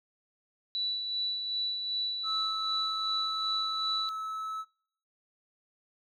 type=tone with tremolo; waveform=sine; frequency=3951 Hz; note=B7; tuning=in tune; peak=-28 dBFS; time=0.75-4.09 s; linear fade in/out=0 ms; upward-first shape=sine; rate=2.6 Hz; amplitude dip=40%
type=tone; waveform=triangle; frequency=1300 Hz; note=E6; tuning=24 cents flat; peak=-32 dBFS; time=2.23-4.65 s; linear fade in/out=50 ms
effects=noise-tail reverb RT60 0.6 s tail -24 dB re dry